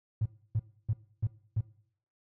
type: tone bursts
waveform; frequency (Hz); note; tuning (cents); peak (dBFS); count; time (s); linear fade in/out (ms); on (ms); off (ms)
triangle; 109.3; A2; -11; -21; 5; 0.21-1.61; 10; 48; 290
effects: noise-tail reverb RT60 0.6 s tail -23 dB re dry + tanh soft clip ceiling -23 dBFS